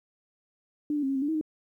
sine tone with pitch steps, 297.1 / 292.9 / 268.7 / 273 / 265.3 / 290 / 318.8 / 309.3 Hz, D4 / D4 / C4 / C#4 / C4 / D4 / D#4 / D#4, +20 / -5 / +46 / -26 / +24 / -22 / +42 / -10 cents, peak -25 dBFS, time 0.9-1.412 s, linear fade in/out 2 ms, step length 64 ms, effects 11-bit

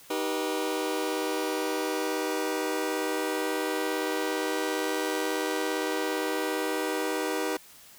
sawtooth chord, Eb augmented, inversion none, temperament just, 311.1 / 388.9 / 486.1 Hz, Eb4 / G4 / B4, 0 / -14 / -28 cents, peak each -28 dBFS, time 0.1-7.57 s, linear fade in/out 5 ms, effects white hiss -52 dBFS RMS until 7.98 s

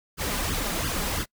pink noise with flanger, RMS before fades -28 dBFS, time 0.17-1.26 s, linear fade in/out 50 ms, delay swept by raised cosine 0.6 to 5 ms, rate 2.9 Hz, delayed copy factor +0.85, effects noise-tail reverb RT60 0.1 s tail -25 dB re dry

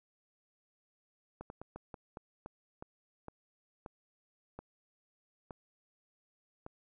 slowing click train, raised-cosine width 1 ms, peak -30 dBFS, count 13, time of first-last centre 1.41-6.664 s, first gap 91 ms, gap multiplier 1.26, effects none

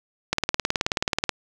click train, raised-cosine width 0.2 ms, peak -4 dBFS, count 19, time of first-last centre 0.33-1.293 s, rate 18.7 Hz, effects none

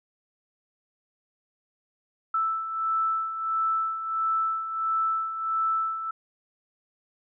sine beating tone pair, 1318.5 / 1320 Hz, E6 / E6, 0 / +2 cents, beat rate 1.5 Hz, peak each -32 / -25 dBFS, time 2.34-6.11 s, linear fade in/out 5 ms, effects none

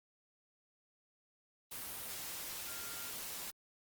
sine tone in noise, 1396 Hz, F6, 1 cent flat, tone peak -53 dBFS, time 2.67-3.1 s, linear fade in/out 10 ms, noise white, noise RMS -44 dBFS, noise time 1.71-3.51 s, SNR -12 dB, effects Opus 32 kbps

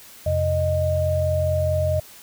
sine tone cluster, 87.9 / 132.5 / 618 Hz, F2 / C3 / D#5, +12 / +22 / -12 cents, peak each -22 / -28 / -21 dBFS, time 0.26-2 s, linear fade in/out 5 ms, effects white hiss -45 dBFS RMS until 2.22 s

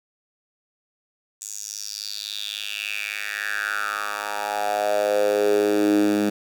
10% pulse tone with high-pass filter sweep, 103.6 Hz, G#2, 4 cents flat, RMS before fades -24 dBFS, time 1.41-6.3 s, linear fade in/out 10 ms, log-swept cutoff 7300 to 240 Hz, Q 5.1, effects 8-bit

